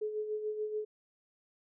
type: tone with tremolo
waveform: sine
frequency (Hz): 426.8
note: G#4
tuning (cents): +47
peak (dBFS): -31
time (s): 0.01-0.85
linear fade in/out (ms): 10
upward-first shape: sine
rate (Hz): 6.9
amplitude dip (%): 55
effects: none